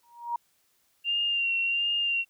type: tone with exponential growth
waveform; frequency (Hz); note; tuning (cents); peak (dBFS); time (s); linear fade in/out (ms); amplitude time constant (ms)
sine; 946; A#5; +25; -24; 0.03-0.36; 5; 71
type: tone with vibrato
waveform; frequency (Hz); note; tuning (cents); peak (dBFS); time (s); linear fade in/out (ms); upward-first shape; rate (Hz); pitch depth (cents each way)
sine; 2777; F7; -10; -24; 1.04-2.25; 50; sine; 1.4; 31
effects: white hiss -69 dBFS RMS until 2.29 s